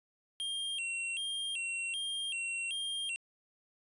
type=tone with vibrato; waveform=square; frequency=2960 Hz; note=F#7; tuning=in tune; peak=-35 dBFS; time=0.4-3.16 s; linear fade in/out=0 ms; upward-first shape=square; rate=1.3 Hz; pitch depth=140 cents each way; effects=resampled to 24000 Hz